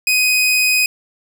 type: tone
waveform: sawtooth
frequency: 2504 Hz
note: D#7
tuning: 10 cents sharp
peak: -9 dBFS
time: 0.07-0.86 s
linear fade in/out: 2 ms
effects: none